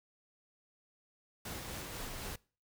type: noise with tremolo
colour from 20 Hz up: pink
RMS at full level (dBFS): -42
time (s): 1.45-2.36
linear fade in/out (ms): 5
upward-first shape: sine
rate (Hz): 4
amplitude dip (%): 25
effects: noise-tail reverb RT60 0.4 s tail -24 dB re dry